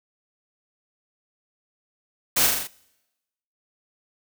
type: noise with echo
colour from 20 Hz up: white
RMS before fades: -20 dBFS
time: 2.36-2.47 s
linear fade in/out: 10 ms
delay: 41 ms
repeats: 5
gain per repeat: -3 dB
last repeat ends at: 2.675 s
effects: noise-tail reverb RT60 1.0 s tail -25 dB re dry